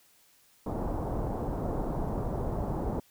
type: low-pass noise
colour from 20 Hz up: pink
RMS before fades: -32 dBFS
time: 0.66-3 s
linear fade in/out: 5 ms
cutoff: 900 Hz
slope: 24 dB/octave
effects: white hiss -63 dBFS RMS until 3.1 s